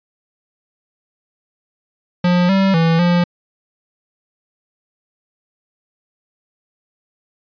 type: tone with pitch steps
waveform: square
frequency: 177.6 / 193.6 / 164.7 / 175 Hz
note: F3 / G3 / E3 / F3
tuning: +29 / -21 / -1 / +4 cents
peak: -12 dBFS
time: 2.24-3.24 s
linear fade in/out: 5 ms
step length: 250 ms
effects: resampled to 11025 Hz